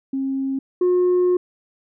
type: tone pair in turn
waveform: sine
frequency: 269 / 360.1 Hz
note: C4 / F#4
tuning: +48 / -47 cents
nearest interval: perfect fourth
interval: 505 cents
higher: second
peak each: -20 / -12 dBFS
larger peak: second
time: 0.13-0.59 / 0.81-1.37 s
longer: second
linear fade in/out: 5 ms
effects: tanh soft clip ceiling -13 dBFS